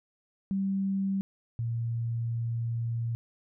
sine tone pair in turn, 194.5 / 116.24 Hz, G3 / A#2, -13 / -4 cents, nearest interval major sixth, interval 891 cents, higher first, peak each -26 / -28 dBFS, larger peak first, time 0.51-1.21 / 1.59-3.15 s, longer second, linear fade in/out 0 ms, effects none

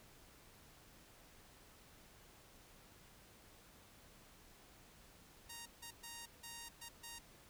5% pulse tone bursts at uneven times, 932.3 Hz, A#5, in tune, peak -37 dBFS, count 6, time 5.49-5.66 / 5.82-5.91 / 6.03-6.26 / 6.43-6.69 / 6.81-6.89 / 7.03-7.19 s, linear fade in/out 10 ms, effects pink hiss -63 dBFS RMS until 7.49 s

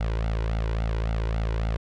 sawtooth tone with flanger, 55.4 Hz, A1, 13 cents sharp, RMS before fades -26 dBFS, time 0-1.77 s, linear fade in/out 10 ms, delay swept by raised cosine 1.4 to 2.09 ms, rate 3.6 Hz, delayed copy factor +0.75, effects low-pass 4000 Hz 12 dB/octave

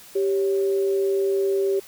sine tone pair together, 392 / 554.4 Hz, G4 / C#5, 0 / 0 cents, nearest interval tritone, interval 600 cents, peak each -19 / -31 dBFS, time 0.15-1.8 s, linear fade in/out 10 ms, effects white hiss -46 dBFS RMS until 1.87 s

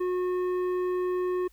sine tone with tanh clipping, 363 Hz, F#4, 33 cents flat, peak -27 dBFS, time 0-1.48 s, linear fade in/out 10 ms, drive 10 dB, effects added 50 Hz sine -57 dBFS peak until 1.52 s + white hiss -65 dBFS RMS until 1.52 s

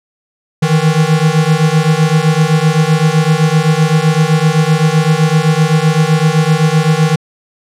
square beating tone pair, 153.5 / 161.3 Hz, D#3 / E3, -23 / -37 cents, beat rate 7.8 Hz, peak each -12 dBFS, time 0.62-7.16 s, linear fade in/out 10 ms, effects low-pass 9000 Hz 12 dB/octave

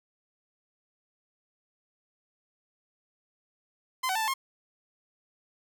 sawtooth tone with pitch steps, 1033 / 754 / 886 / 879 / 1071 Hz, C6 / F#5 / A5 / A5 / C6, -22 / +32 / +12 / -2 / +40 cents, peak -23 dBFS, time 4.03-4.34 s, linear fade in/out 10 ms, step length 62 ms, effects none

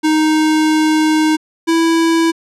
square tone pair in turn, 311.1 / 329.6 Hz, D#4 / E4, 0 / 0 cents, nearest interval minor second, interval 100 cents, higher second, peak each -11 dBFS, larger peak neither, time 0.03-1.37 / 1.67-2.32 s, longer first, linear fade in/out 20 ms, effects low-pass 9000 Hz 12 dB/octave

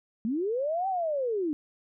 sine linear two-way sweep, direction up then down, 207.7 to 784 to 285.5 Hz, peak -26 dBFS, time 0.25-1.53 s, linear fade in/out 0 ms, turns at 0.88 s, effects none

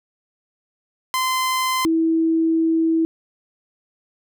sawtooth / sine tone pair in turn, 1033 / 325.4 Hz, C6 / E4, -22 / -22 cents, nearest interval octave + minor sixth, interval 2000 cents, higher first, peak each -15 dBFS, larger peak neither, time 1.14-1.85 / 1.85-3.05 s, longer second, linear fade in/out 0 ms, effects none

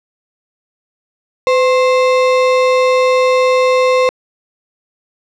sine tone with sample-and-hold, 509 Hz, C5, 48 cents flat, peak -8 dBFS, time 1.47-4.09 s, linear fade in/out 0 ms, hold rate 1575 Hz, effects low-pass 4000 Hz 12 dB/octave

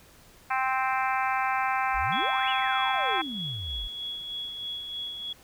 harmonic tone, 261.6 Hz, C4, in tune, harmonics 3 / 4 / 5 / 6 / 7 / 8 / 9 / 10, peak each -28 / -30 / -33 / -33 / -38 / -37 / -36 / -40 dBFS, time 0.5-3.22 s, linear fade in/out 10 ms
sine exponential two-way sweep, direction up then down, 41.2 to 3041 to 41.2 Hz, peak -34 dBFS, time 1.94-3.88 s, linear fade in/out 10 ms, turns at 2.49 s
sine tone with tremolo, 3355 Hz, G#7, 17 cents sharp, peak -31 dBFS, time 2.12-5.33 s, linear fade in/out 5 ms, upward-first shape sine, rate 3.2 Hz, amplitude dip 40%
effects pink hiss -55 dBFS RMS until 5.43 s

